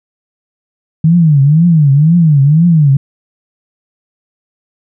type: tone with vibrato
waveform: sine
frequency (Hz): 154.4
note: D#3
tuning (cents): -13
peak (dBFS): -4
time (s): 1.04-2.97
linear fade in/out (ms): 5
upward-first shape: triangle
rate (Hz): 2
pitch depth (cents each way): 240
effects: none